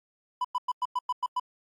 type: tone bursts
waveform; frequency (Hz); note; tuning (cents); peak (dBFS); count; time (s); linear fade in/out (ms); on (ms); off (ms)
triangle; 995; B5; +13; -23; 8; 0.41-1.398; 5; 36; 100
effects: AAC 64 kbps